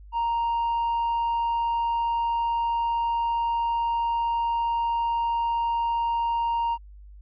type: tone with tanh clipping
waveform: sine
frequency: 932.3 Hz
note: A#5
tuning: in tune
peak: -23 dBFS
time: 0.12-6.78 s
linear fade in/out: 50 ms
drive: 2 dB
effects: added 50 Hz sine -43 dBFS peak until 7.21 s